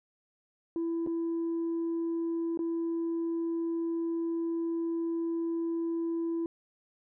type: tone with dropouts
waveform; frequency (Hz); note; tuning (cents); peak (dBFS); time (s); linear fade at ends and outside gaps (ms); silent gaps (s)
sine; 333.2; E4; +19; -27; 0.76-6.46; 1; 1.064-1.072 / 2.574-2.591
effects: tanh soft clip ceiling -27 dBFS